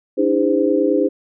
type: tone cluster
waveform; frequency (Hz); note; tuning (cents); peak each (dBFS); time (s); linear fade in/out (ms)
sine; 290.5 / 319.9 / 404.3 / 514; D4 / D#4 / G#4 / C5; -19 / +48 / -46 / -31; -19; 0.17-1.09; 20
effects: none